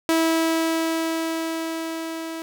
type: tone with level ramp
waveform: sawtooth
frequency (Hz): 325.8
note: E4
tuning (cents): -20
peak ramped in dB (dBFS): -13 to -26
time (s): 0.09-2.42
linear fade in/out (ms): 0
effects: none